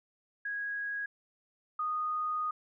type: tone pair in turn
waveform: sine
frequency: 1652 / 1237.6 Hz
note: G#6 / D#6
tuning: -10 / -10 cents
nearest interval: perfect fourth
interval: 500 cents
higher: first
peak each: -33 / -30 dBFS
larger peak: second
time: 0.45-1.06 / 1.79-2.51 s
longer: second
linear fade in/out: 5 ms
effects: none